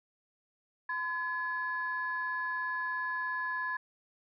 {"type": "tone pair together", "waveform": "sine", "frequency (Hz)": [1017, 1700], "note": ["C6", "G#6"], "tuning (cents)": [-50, 40], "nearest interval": "major sixth", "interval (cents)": 890, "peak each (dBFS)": [-35, -33], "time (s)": [0.89, 3.77], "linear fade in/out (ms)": 5, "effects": ["tanh soft clip ceiling -24 dBFS"]}